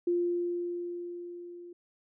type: tone with level ramp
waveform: sine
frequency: 349.2 Hz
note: F4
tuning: in tune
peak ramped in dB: -24 to -44 dBFS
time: 0.07-1.73 s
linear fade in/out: 5 ms
effects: none